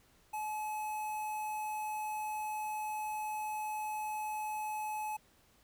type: tone with notch filter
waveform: square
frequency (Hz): 855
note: A5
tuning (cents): -50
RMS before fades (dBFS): -38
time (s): 0.33-5.17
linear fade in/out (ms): 10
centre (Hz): 4500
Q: 1
effects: pink hiss -67 dBFS RMS until 5.63 s